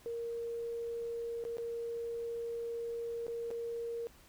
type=tone with dropouts; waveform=sine; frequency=466.3 Hz; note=A#4; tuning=1 cent sharp; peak=-36 dBFS; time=0.06-4.07 s; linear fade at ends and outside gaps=0 ms; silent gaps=1.439-1.451 / 1.57-1.583 / 3.267-3.281 / 3.505-3.512 s; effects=added 60 Hz sine -70 dBFS peak until 4.28 s + pink hiss -61 dBFS RMS until 4.28 s